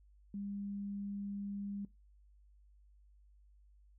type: tone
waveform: sine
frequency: 200.9 Hz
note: G3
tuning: 43 cents sharp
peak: -39 dBFS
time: 0.34-1.85 s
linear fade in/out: 2 ms
effects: noise-tail reverb RT60 0.2 s tail -19 dB re dry + added 50 Hz sine -61 dBFS peak until 3.98 s